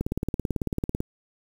click train, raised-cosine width 3 ms, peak -13 dBFS, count 19, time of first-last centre 0.01-1.004 s, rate 18.1 Hz, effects 7-bit

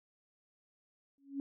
sine tone with exponential growth, 277.2 Hz, C#4, in tune, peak -32 dBFS, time 1.18-1.4 s, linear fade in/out 1 ms, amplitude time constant 46 ms, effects none

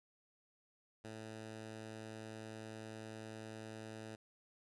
10% pulse tone, 110 Hz, A2, in tune, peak -39 dBFS, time 1.04-4.16 s, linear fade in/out 10 ms, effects resampled to 24000 Hz

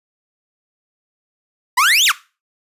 30% pulse exponential two-way sweep, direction up then down, 932.3 to 3823 to 1002 Hz, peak -8 dBFS, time 1.77-2.12 s, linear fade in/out 10 ms, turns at 2.05 s, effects noise-tail reverb RT60 0.3 s tail -18 dB re dry + resampled to 32000 Hz

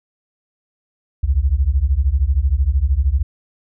sine beating tone pair, 61.74 / 74.74 Hz, B1 / D2, 0 / +31 cents, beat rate 13 Hz, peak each -16 dBFS, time 1.23-3.23 s, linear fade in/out 10 ms, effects none

